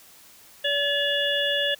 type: harmonic tone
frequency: 572 Hz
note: D5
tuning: 46 cents flat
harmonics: 1 / 3 / 5 / 6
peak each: -27 / -27 / -27 / -27 dBFS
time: 0.64-1.75 s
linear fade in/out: 10 ms
effects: white hiss -51 dBFS RMS until 1.79 s